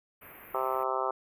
white band-stop noise, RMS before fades -46 dBFS, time 0.21-0.84 s, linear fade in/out 10 ms, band 2500 to 13000 Hz, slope 48 dB/octave
harmonic tone, 130.81 Hz, C3, in tune, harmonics 3 / 4 / 5 / 6 / 7 / 8 / 9 / 10, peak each -36 / -36 / -36 / -36 / -36 / -36 / -36 / -36 dBFS, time 0.54-1.11 s, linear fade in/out 5 ms
effects resampled to 32000 Hz

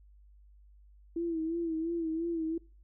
sine tone with vibrato, 329.5 Hz, E4, 1 cent flat, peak -30 dBFS, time 1.16-2.58 s, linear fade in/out 5 ms, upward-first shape sine, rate 2.9 Hz, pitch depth 61 cents each way, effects noise-tail reverb RT60 0.4 s tail -24 dB re dry + added 50 Hz sine -55 dBFS peak until 2.83 s

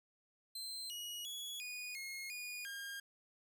sawtooth tone with pitch steps, 4114 / 2901 / 3372 / 2466 / 2155 / 2451 / 1614 Hz, C8 / F#7 / G#7 / D#7 / C#7 / D#7 / G#6, -30 / -35 / +26 / -16 / -49 / -27 / -50 cents, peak -40 dBFS, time 0.55-3 s, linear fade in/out 5 ms, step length 350 ms, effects none

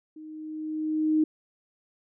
sine tone with level ramp, 310.7 Hz, D#4, 2 cents flat, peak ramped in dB -41 to -18 dBFS, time 0.16-1.24 s, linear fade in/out 5 ms, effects none

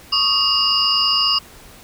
sine tone cluster, 1112 / 1247 / 2845 / 4754 / 5110 Hz, C#6 / D#6 / F7 / D8 / D#8, +5 / +3 / +31 / +20 / +45 cents, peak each -23 / -28 / -20 / -19 / -19 dBFS, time 0.12-1.39 s, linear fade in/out 10 ms, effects pink hiss -43 dBFS RMS until 1.83 s

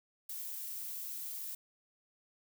violet noise, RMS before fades -42 dBFS, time 0.29-1.55 s, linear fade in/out 5 ms, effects none

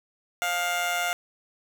15% pulse tone with amplitude modulation, 704 Hz, F5, 14 cents sharp, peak -16 dBFS, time 0.42-1.13 s, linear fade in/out 0 ms, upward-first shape sine, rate 171 Hz, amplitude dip 55%, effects none

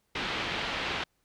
white low-pass noise, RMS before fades -33 dBFS, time 0.15-1.04 s, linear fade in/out 5 ms, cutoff 3500 Hz, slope 24 dB/octave, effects pink hiss -74 dBFS RMS until 1.24 s

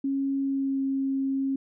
sine tone with pitch glide, 273.7 to 270.2 Hz, C#4 to C#4, -22 to -44 cents, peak -24 dBFS, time 0.04-1.56 s, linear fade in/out 5 ms, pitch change -22 cents, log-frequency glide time 0.41-0.85 s, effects none

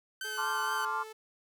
sawtooth tone with vibrato, 1534 Hz, G6, 38 cents flat, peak -32 dBFS, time 0.21-0.85 s, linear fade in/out 2 ms, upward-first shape triangle, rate 4.3 Hz, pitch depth 29 cents each way
sawtooth tone with pitch glide, 427.7 to 437.2 Hz, A4 to A4, -49 to -11 cents, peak -40 dBFS, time 0.24-1.13 s, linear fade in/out 10 ms, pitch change +38 cents, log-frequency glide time 0.87-0.96 s
sine chord, D minor seventh, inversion second, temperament equal, 880 / 1046.5 / 1174.7 / 1396.9 Hz, A5 / C6 / D6 / F6, 0 / 0 / 0 / 0 cents, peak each -36 dBFS, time 0.37-1.04 s, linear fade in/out 20 ms
effects none

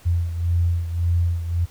sine beating tone pair, 85.5 / 87.3 Hz, F2 / F2, -36 / 0 cents, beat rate 1.8 Hz, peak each -19 / -25 dBFS, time 0.05-1.66 s, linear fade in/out 20 ms, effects pink hiss -50 dBFS RMS until 1.7 s

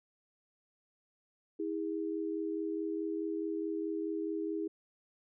sine tone pair together, 322.7 / 407.4 Hz, E4 / G#4, -37 / -33 cents, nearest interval major third, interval 404 cents, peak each -35 / -37 dBFS, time 1.59-4.68 s, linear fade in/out 10 ms, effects none

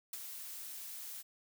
blue noise with ADSR envelope, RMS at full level -40 dBFS, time 0.13-1.23 s, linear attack 4 ms, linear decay 27 ms, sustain -6 dB, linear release 28 ms, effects none

